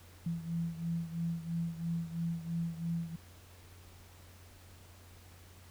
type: beating tone pair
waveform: sine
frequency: 166.7 / 169.7 Hz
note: E3 / F3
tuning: +20 / -49 cents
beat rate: 3 Hz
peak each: -35 / -39 dBFS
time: 0.26-3.16 s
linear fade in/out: 5 ms
effects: added 89 Hz sine -55 dBFS peak until 5.7 s + pink hiss -59 dBFS RMS until 5.7 s